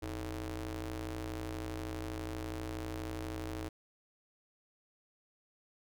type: ring-modulated tone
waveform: sawtooth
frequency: 116.54 Hz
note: A#2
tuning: in tune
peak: -31 dBFS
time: 0.02-3.69 s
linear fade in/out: 10 ms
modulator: 201 Hz
effects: none